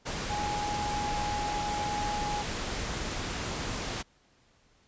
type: tone in noise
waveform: sine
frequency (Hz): 831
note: G#5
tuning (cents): +1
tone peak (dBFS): -31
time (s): 0.29-2.43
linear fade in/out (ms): 20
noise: pink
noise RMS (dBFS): -34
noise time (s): 0.05-4.03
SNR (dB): 0
effects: pink hiss -65 dBFS RMS until 4.87 s + resampled to 16000 Hz